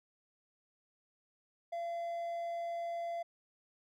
triangle tone, 682 Hz, F5, 41 cents flat, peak -34 dBFS, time 1.72-3.23 s, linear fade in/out 10 ms, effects none

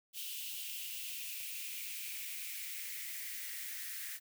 blue noise with high-pass filter sweep, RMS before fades -43 dBFS, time 0.13-4.2 s, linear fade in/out 50 ms, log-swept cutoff 3000 to 1800 Hz, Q 4.6, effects none

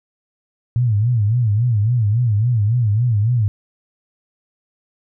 sine tone with vibrato, 112.6 Hz, A2, 40 cents sharp, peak -13 dBFS, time 0.76-3.48 s, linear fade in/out 0 ms, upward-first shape sine, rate 3.6 Hz, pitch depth 180 cents each way, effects none

